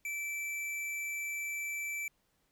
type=tone; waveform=square; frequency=2325 Hz; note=D7; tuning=18 cents flat; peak=-36 dBFS; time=0.05-2.08 s; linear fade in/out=2 ms; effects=pink hiss -75 dBFS RMS until 2.51 s